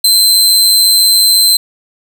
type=tone; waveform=sawtooth; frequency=4098 Hz; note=C8; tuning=37 cents flat; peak=-3 dBFS; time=0.04-1.57 s; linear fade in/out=5 ms; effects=none